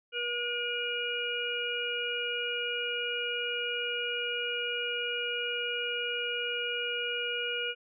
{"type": "harmonic tone", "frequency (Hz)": 480.2, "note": "B4", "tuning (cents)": -49, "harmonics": [1, 3, 5, 6], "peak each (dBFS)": [-37, -36, -37, -34], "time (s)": [0.12, 7.75], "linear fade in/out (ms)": 50, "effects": []}